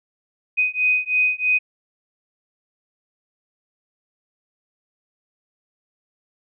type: beating tone pair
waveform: sine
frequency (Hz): 2499 / 2502.1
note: D#7 / D#7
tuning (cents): +7 / +9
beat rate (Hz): 3.1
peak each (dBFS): -20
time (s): 0.57-1.59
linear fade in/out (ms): 20
effects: none